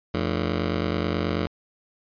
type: ring-modulated tone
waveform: 15% pulse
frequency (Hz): 129.4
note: C3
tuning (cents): -19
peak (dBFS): -14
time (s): 0.14-1.47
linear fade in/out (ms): 2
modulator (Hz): 40.1
effects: resampled to 11025 Hz